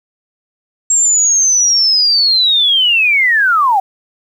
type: linear sweep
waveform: sine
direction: down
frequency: 7540 to 740 Hz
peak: -8 dBFS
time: 0.9-3.8 s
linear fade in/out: 5 ms
effects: 7-bit